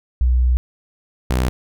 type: tone pair in turn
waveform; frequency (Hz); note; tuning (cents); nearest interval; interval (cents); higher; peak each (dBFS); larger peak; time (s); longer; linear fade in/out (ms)
sine / sawtooth; 62 / 62.97; B1 / B1; +7 / +34; unison; 27; second; -12 / -12; neither; 0.21-0.57 / 1.3-1.49; first; 0
effects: none